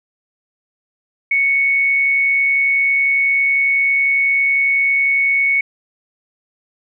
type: tone with amplitude modulation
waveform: sine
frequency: 2217 Hz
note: C#7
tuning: in tune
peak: -11 dBFS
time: 1.31-5.61 s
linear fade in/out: 5 ms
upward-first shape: sine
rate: 150 Hz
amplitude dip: 25%
effects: none